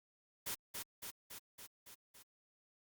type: noise with echo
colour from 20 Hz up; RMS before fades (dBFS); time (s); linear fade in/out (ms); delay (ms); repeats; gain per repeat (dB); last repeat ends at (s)
white; -41; 0.46-0.55; 10; 280; 6; -3; 2.23
effects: Opus 48 kbps